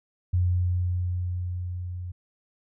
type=tone with level ramp; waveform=sine; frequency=89.5 Hz; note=F2; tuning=43 cents sharp; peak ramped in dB=-19 to -32 dBFS; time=0.33-2.12 s; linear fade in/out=10 ms; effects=none